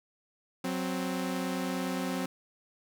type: tone pair together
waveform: sawtooth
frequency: 184.29 / 261.6 Hz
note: F#3 / C4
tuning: -7 / 0 cents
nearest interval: tritone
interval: 607 cents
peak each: -30 / -29 dBFS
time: 0.64-2.26 s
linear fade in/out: 5 ms
effects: none